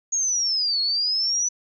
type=linear two-way sweep; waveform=sine; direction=down then up; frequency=6645 to 4293 to 5990 Hz; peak=-20 dBFS; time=0.12-1.49 s; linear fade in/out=10 ms; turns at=0.81 s; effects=none